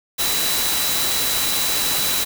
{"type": "tone in noise", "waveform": "sine", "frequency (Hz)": 3951, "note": "B7", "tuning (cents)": 0, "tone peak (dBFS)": -25, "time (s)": [0.18, 2.25], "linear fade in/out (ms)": 20, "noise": "white", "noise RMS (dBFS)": -21, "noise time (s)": [0.18, 2.25], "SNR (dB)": -7, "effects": []}